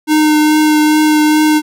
square tone with vibrato, 305.6 Hz, D#4, 31 cents flat, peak -8 dBFS, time 0.07-1.62 s, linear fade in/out 50 ms, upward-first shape triangle, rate 2.4 Hz, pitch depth 14 cents each way, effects none

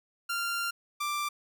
sawtooth tone pair in turn, 1388 / 1178.5 Hz, F6 / D6, -11 / +6 cents, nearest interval minor third, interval 283 cents, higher first, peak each -26 dBFS, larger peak neither, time 0.29-0.71 / 1-1.29 s, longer first, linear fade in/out 10 ms, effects none

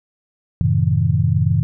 sine chord, F# diminished seventh, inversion none, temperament just, 92.5 / 111 / 133.2 / 159.84 Hz, F#2 / A2 / C3 / Eb3, 0 / +16 / +31 / +47 cents, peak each -19 dBFS, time 0.61-1.63 s, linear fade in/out 0 ms, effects none

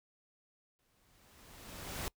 pink noise with exponential growth, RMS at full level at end -38 dBFS, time 0.79-2.08 s, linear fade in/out 0 ms, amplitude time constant 280 ms, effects noise-tail reverb RT60 0.1 s tail -24 dB re dry

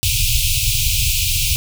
pink band-stop noise, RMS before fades -17 dBFS, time 0.03-1.56 s, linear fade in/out 0 ms, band 130 to 2400 Hz, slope 96 dB/octave, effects none

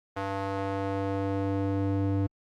square tone with band-pass filter sweep, 98 Hz, G2, in tune, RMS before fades -29 dBFS, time 0.16-2.27 s, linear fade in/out 10 ms, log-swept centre 950 to 230 Hz, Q 0.96, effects Opus 24 kbps

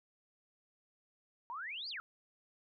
sine exponential two-way sweep, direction up then down, 907 to 4978 to 1263 Hz, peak -40 dBFS, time 1.5-2 s, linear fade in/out 0 ms, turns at 1.89 s, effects none

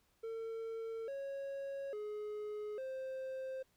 triangle tone with pitch steps, 451.7 / 551 / 421.1 / 525 Hz, A4 / C#5 / G#4 / C5, +45 / -11 / +24 / +6 cents, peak -38 dBFS, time 0.23-3.63 s, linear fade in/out 10 ms, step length 850 ms, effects pink hiss -75 dBFS RMS until 3.76 s

